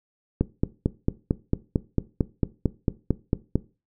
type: click train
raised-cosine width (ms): 3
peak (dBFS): -7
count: 15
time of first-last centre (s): 0.41-3.556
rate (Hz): 4.45
effects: noise-tail reverb RT60 0.3 s tail -18 dB re dry